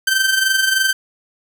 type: tone with amplitude modulation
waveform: sawtooth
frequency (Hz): 1553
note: G6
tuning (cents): -17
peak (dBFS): -8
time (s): 0.07-0.93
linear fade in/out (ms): 5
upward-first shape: sine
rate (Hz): 23.2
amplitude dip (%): 55
effects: none